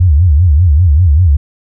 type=tone with vibrato; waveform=sine; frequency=80.8 Hz; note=E2; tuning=34 cents flat; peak=-4 dBFS; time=0-1.37 s; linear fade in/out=10 ms; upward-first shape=sine; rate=5.1 Hz; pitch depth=250 cents each way; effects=none